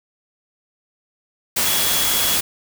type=tone in noise; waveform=sine; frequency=3355 Hz; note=G#7; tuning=17 cents sharp; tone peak=-25 dBFS; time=1.65-2.37 s; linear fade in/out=10 ms; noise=white; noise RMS=-19 dBFS; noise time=1.56-2.41 s; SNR=-9 dB; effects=none